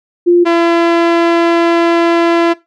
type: tone pair in turn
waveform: sine / sawtooth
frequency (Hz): 349.2 / 338.1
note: F4 / E4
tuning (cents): 0 / +44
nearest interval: minor second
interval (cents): 56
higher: first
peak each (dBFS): -4 / -4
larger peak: neither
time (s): 0.26-0.45 / 0.45-2.54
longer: second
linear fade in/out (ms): 20
effects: noise-tail reverb RT60 0.2 s tail -18 dB re dry + low-pass 3000 Hz 12 dB/octave